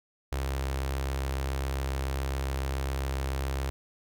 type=tone with notch filter; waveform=sawtooth; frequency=67.2 Hz; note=C2; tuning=47 cents sharp; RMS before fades=-31 dBFS; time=0.32-3.7 s; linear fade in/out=0 ms; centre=200 Hz; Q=1.1; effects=none